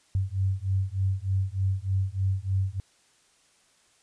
sine beating tone pair, 94.4 / 97.7 Hz, F#2 / G2, +35 / -5 cents, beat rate 3.3 Hz, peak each -27 dBFS, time 0.15-2.8 s, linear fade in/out 0 ms, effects white hiss -63 dBFS RMS until 4.02 s + resampled to 22050 Hz

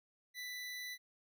25% pulse tone, 1986 Hz, B6, 9 cents sharp, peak -39 dBFS, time 0.34-0.98 s, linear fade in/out 50 ms, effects none

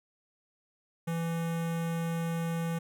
square tone with notch filter, 166.5 Hz, E3, 18 cents sharp, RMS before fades -32 dBFS, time 1.07-2.79 s, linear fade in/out 10 ms, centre 4600 Hz, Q 1.4, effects none

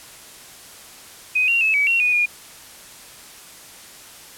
sine tone with pitch steps, 2506 / 2757 / 2597 / 2280 / 2736 / 2473 / 2432 Hz, D#7 / F7 / E7 / C#7 / F7 / D#7 / D#7, +12 / -23 / -26 / +48 / -36 / -11 / -40 cents, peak -15 dBFS, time 1.35-2.26 s, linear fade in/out 10 ms, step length 130 ms, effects white hiss -42 dBFS RMS until 4.37 s + low-pass 12000 Hz 12 dB/octave

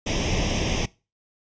pink noise with comb filter, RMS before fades -24 dBFS, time 0.06-0.86 s, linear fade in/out 10 ms, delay 0.35 ms, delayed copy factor +0.8, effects noise-tail reverb RT60 0.3 s tail -22 dB re dry + resampled to 16000 Hz

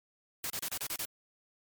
white noise bursts, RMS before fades -36 dBFS, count 7, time 0.44-1.051 s, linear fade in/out 0 ms, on 59 ms, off 33 ms, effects MP3 96 kbps

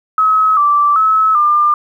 sine tone with pitch steps, 1281 / 1168 / 1294 / 1198 Hz, E6 / D6 / E6 / D6, -50 / -10 / -32 / +34 cents, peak -8 dBFS, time 0.18-1.74 s, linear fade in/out 2 ms, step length 390 ms, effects 8-bit

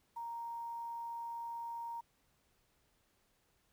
sine tone with quantisation, 932.3 Hz, A#5, in tune, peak -40 dBFS, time 0.16-2.01 s, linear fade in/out 10 ms, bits 11, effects pink hiss -75 dBFS RMS until 3.72 s

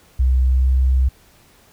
sine tone with pitch glide, 64 to 64.86 Hz, C2 to C2, -38 to -15 cents, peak -12 dBFS, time 0.19-1.09 s, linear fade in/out 10 ms, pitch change +23 cents, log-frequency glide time 0.43-0.68 s, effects pink hiss -52 dBFS RMS until 1.72 s

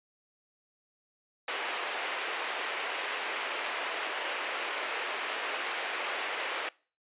white band-pass noise, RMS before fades -35 dBFS, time 1.48-6.69 s, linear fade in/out 2 ms, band 390 to 2900 Hz, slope 24 dB/octave, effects noise-tail reverb RT60 0.4 s tail -24 dB re dry + resampled to 8000 Hz

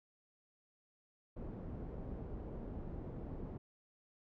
pink low-pass noise, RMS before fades -45 dBFS, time 1.36-3.58 s, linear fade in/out 10 ms, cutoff 470 Hz, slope 12 dB/octave, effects none

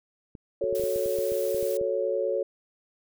clicks, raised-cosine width 3 ms, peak -29 dBFS, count 12, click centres 0.352 / 0.64 / 0.727 / 0.797 / 0.837 / 0.96 / 1.06 / 1.187 / 1.32 / 1.546 / 1.628 / 1.813 s
sine chord, F# minor, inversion none, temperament equal, 370 / 440 / 554.4 Hz, F#4 / A4 / C#5, 0 / 0 / 0 cents, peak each -31 / -29 / -27 dBFS, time 0.61-2.43 s, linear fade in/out 5 ms
blue noise, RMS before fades -40 dBFS, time 0.75-1.77 s, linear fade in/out 0 ms
effects none

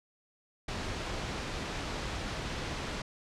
pink low-pass noise, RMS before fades -37 dBFS, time 0.68-3.02 s, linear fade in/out 5 ms, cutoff 5400 Hz, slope 12 dB/octave, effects low-pass 9000 Hz 12 dB/octave

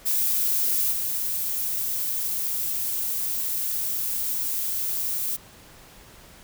violet noise with level steps, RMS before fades -23 / -27 dBFS, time 0.05-5.37 s, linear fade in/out 20 ms, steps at 0.91 s, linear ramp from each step 20 ms, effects pink hiss -49 dBFS RMS until 6.43 s

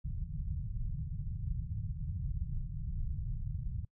pink low-pass noise, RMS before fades -37 dBFS, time 0.04-3.85 s, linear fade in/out 5 ms, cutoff 160 Hz, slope 48 dB/octave, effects noise-tail reverb RT60 0.1 s tail -24 dB re dry

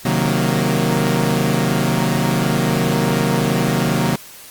sawtooth chord, C half-diminished seventh, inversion none, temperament equal with one note detuned, 132.79 / 155.56 / 185 / 233.1 Hz, C3 / Eb3 / Gb3 / Bb3, +26 / 0 / 0 / 0 cents, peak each -17 dBFS, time 0.05-4.16 s, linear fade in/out 5 ms, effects white hiss -39 dBFS RMS until 4.5 s + Opus 48 kbps

